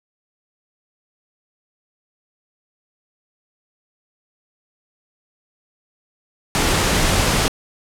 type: noise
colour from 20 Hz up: pink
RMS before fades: -17 dBFS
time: 6.55-7.48 s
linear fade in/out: 0 ms
effects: low-pass 10000 Hz 12 dB/octave